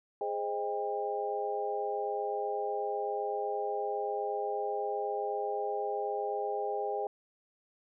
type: chord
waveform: sine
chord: Ab major seventh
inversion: none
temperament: equal with one note detuned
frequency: 415.3 / 523.3 / 622.3 / 799.5 Hz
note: Ab4 / C5 / Eb5 / G5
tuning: 0 / 0 / 0 / +34 cents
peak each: -35 / -39 / -39 / -35 dBFS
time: 0.21-7.07 s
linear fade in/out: 2 ms
effects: none